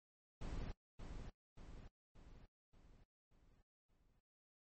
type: noise with echo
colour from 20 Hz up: brown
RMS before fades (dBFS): -45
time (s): 0.41-0.72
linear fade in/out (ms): 5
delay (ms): 580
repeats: 6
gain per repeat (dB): -5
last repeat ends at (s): 4.2
effects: noise-tail reverb RT60 0.1 s tail -20 dB re dry + MP3 32 kbps